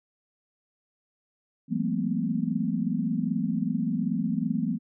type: tone cluster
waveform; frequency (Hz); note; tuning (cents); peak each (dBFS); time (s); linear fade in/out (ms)
sine; 167.5 / 191.2 / 216.3 / 232.2 / 254.8; E3 / G3 / A3 / A#3 / C4; +28 / -43 / -29 / -7 / -46; -31; 1.68-4.79; 50
effects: none